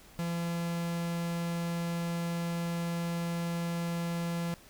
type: tone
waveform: 45% pulse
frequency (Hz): 170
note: F3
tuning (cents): -46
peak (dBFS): -31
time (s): 0.19-4.54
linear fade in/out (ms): 0
effects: pink hiss -56 dBFS RMS until 4.69 s